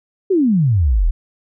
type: exponential sweep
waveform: sine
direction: down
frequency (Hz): 405.2 to 34.97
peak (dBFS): -11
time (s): 0.3-1.11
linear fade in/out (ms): 10
effects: none